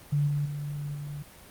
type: tone with level steps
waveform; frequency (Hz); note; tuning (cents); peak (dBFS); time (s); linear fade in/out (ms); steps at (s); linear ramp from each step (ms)
sine; 145.3; D3; -18; -22 / -25 / -31 / -34; 0.12-1.23; 10; 0.27 / 0.45 / 0.94; 10
effects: pink hiss -50 dBFS RMS until 1.5 s + Opus 32 kbps